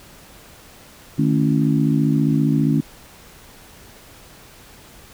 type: harmonic tone with a mistuned harmonic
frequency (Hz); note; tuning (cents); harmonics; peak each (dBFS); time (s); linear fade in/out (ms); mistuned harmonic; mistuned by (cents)
55; A1; 0; 3 / 4 / 5 / 6; -18 / -21 / -19 / -27; 1.18-2.81; 10; 3; -140
effects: pink hiss -45 dBFS RMS until 5.13 s